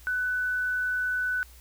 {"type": "tone", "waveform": "sine", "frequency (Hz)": 1495, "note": "F#6", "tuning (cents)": 17, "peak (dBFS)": -25, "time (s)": [0.07, 1.43], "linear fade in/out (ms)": 0, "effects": ["added 60 Hz sine -49 dBFS peak until 1.6 s", "white hiss -55 dBFS RMS until 1.6 s"]}